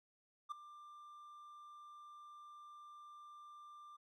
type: tone with ADSR envelope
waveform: triangle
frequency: 1188 Hz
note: D6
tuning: 20 cents sharp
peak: -36 dBFS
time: 0.49-3.97 s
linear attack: 26 ms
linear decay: 7 ms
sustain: -16 dB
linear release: 14 ms
effects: none